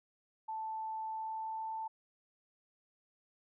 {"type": "tone with pitch glide", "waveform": "sine", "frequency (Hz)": [880, 885.6], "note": ["A5", "A5"], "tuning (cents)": [0, 11], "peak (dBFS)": -37, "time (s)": [0.48, 1.88], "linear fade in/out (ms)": 10, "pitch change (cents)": 11, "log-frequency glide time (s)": [1.06, 1.74], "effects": []}